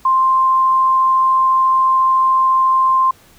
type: tone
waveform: sine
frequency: 1049 Hz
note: C6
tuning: 4 cents sharp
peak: -10 dBFS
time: 0.05-3.11 s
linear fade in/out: 5 ms
effects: pink hiss -48 dBFS RMS until 3.38 s

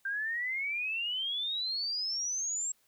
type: exponential sweep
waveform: sine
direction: up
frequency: 1568 to 7630 Hz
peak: -31 dBFS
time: 0.05-2.72 s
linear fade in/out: 5 ms
effects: white hiss -70 dBFS RMS until 2.87 s

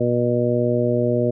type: harmonic tone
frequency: 121.1 Hz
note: B2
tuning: 34 cents flat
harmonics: 1 / 2 / 3 / 4 / 5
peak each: -23 / -23 / -23 / -23 / -23 dBFS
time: 0-1.31 s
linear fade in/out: 10 ms
effects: none

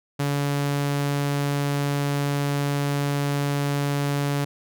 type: tone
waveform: sawtooth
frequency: 142.6 Hz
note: C#3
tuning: 49 cents sharp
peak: -18 dBFS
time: 0.19-4.45 s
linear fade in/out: 10 ms
effects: none

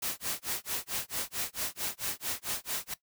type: noise with tremolo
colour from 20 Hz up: white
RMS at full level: -32 dBFS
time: 0.02-2.94 s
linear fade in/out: 5 ms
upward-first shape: sine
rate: 4.5 Hz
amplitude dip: 100%
effects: noise-tail reverb RT60 0.1 s tail -17 dB re dry

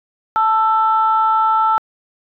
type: tone pair together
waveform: sine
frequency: 880 / 1327.8 Hz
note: A5 / E6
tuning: 0 / +12 cents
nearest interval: perfect fifth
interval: 712 cents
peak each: -14 dBFS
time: 0.36-1.78 s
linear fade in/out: 0 ms
effects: tanh soft clip ceiling -4 dBFS

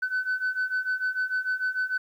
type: beating tone pair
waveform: sine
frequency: 1506 / 1512.7 Hz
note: F#6 / F#6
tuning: +30 / +38 cents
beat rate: 6.7 Hz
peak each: -28 / -26 dBFS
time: 0.02-1.98 s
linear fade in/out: 10 ms
effects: tanh soft clip ceiling -21 dBFS + 10-bit

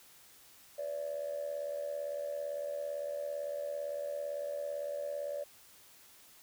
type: tone with amplitude modulation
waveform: sine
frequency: 578 Hz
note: D5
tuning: 28 cents flat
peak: -31 dBFS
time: 0.78-5.44 s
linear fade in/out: 10 ms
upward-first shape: sine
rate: 77.8 Hz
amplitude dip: 75%
effects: tanh soft clip ceiling -29 dBFS + white hiss -59 dBFS RMS until 6.42 s

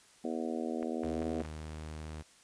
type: harmonic tone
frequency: 80.8 Hz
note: E2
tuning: 34 cents flat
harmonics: 3 / 4 / 5 / 6 / 7 / 8 / 9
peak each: -37 / -39 / -41 / -43 / -44 / -45 / -46 dBFS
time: 0.24-1.42 s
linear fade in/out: 5 ms
type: clicks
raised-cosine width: 0.5 ms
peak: -30 dBFS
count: 5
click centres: 0.828 / 1.035 / 1.223 / 1.404 / 1.452 s
type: tone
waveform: sawtooth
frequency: 77.6 Hz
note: D#2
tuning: 4 cents flat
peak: -37 dBFS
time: 1.03-2.23 s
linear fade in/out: 20 ms
effects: white hiss -61 dBFS RMS until 2.43 s + resampled to 22050 Hz

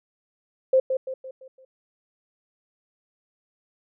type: tone with echo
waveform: sine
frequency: 523.3 Hz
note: C5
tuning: in tune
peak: -14 dBFS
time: 0.73-0.8 s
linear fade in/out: 5 ms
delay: 170 ms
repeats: 5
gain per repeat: -7 dB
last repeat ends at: 1.65 s
effects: none

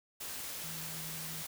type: tone in noise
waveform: sine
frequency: 160 Hz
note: D#3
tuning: 49 cents sharp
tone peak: -47 dBFS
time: 0.63-1.43 s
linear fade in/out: 10 ms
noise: white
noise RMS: -42 dBFS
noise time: 0.2-1.47 s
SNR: -8 dB
effects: none

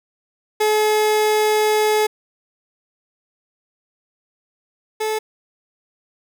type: tone pair in turn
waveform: 30% pulse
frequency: 427.2 / 433.9 Hz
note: G#4 / A4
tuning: +49 / -24 cents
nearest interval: unison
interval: 27 cents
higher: second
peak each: -12 / -17 dBFS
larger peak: first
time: 0.6-2.07 / 5-5.19 s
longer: first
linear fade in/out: 10 ms
effects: none

